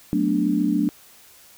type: chord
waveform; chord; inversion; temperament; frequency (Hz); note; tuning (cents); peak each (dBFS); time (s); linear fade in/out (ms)
sine; B minor seventh; second; equal; 185 / 220 / 246.9 / 293.7; F#3 / A3 / B3 / D4; 0 / 0 / 0 / 0; -25 / -24 / -26 / -21; 0.13-0.89; 0
effects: white hiss -50 dBFS RMS until 1.57 s